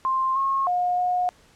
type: tone with pitch steps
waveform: sine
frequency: 1052 / 1084 / 717 / 722 Hz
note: C6 / C#6 / F5 / F#5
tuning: +9 / -39 / +45 / -43 cents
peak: -20 dBFS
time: 0.05-1.29 s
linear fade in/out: 0 ms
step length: 310 ms
effects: pink hiss -56 dBFS RMS until 1.55 s + low-pass 9000 Hz 12 dB/octave